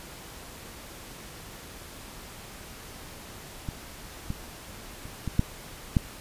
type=clicks; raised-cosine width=5 ms; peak=-19 / -18 / -29 / -18 / -8 / -8 dBFS; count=6; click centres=3.688 / 4.304 / 5.055 / 5.277 / 5.394 / 5.968 s; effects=pink hiss -44 dBFS RMS until 6.2 s + resampled to 32000 Hz

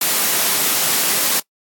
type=high-pass noise; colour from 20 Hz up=white; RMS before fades=-17 dBFS; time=0.01-1.4 s; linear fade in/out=5 ms; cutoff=150 Hz; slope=24 dB/octave; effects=noise-tail reverb RT60 0.1 s tail -24 dB re dry + AAC 64 kbps

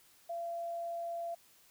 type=tone; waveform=sine; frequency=681 Hz; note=F5; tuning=44 cents flat; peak=-36 dBFS; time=0.29-1.35 s; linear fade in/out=10 ms; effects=white hiss -64 dBFS RMS until 1.7 s

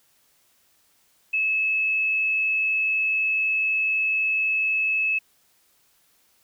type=tone; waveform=sine; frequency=2596 Hz; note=E7; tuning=27 cents flat; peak=-20 dBFS; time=1.33-5.19 s; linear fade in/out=10 ms; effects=white hiss -63 dBFS RMS until 6.43 s

